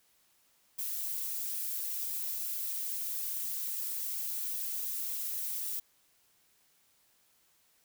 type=noise with flanger; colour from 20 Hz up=violet; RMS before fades=-36 dBFS; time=0.78-5.8 s; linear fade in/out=10 ms; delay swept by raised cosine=1.3 to 3.3 ms; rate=3.7 Hz; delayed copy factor=-0.6; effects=white hiss -69 dBFS RMS until 7.84 s